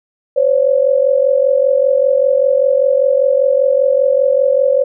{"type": "tone pair together", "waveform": "sine", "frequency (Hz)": [517.9, 563], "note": ["C5", "C#5"], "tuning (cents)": [-18, 27], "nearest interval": "minor second", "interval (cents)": 145, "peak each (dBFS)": -12, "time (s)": [0.36, 4.84], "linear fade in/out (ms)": 10, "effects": []}